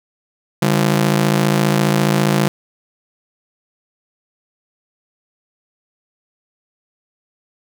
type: ring-modulated tone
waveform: sawtooth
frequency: 170.8 Hz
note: F3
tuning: 38 cents flat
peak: -6 dBFS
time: 0.62-2.48 s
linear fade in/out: 0 ms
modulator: 27.4 Hz
effects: none